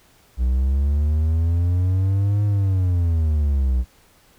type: linear two-way sweep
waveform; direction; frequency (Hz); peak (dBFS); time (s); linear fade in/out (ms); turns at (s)
triangle; up then down; 60.4 to 103.83 to 60.4; -14; 0.37-3.85; 50; 2.44
effects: pink hiss -55 dBFS RMS until 4.38 s